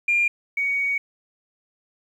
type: tone pair in turn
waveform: sine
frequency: 2400 / 2243 Hz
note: D7 / C#7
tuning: +37 / +20 cents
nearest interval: minor second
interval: 117 cents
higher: first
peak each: -16 / -20 dBFS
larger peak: first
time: 0.08-0.28 / 0.57-0.98 s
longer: second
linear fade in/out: 5 ms
effects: tanh soft clip ceiling -12 dBFS + 9-bit